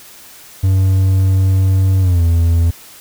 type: tone with pitch glide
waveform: triangle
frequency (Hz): 95 to 84.15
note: F#2 to E2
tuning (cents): +46 to +36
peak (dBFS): -7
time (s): 0.63-2.71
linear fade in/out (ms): 10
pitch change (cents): -210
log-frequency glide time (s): 2-2.22
effects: white hiss -39 dBFS RMS until 3 s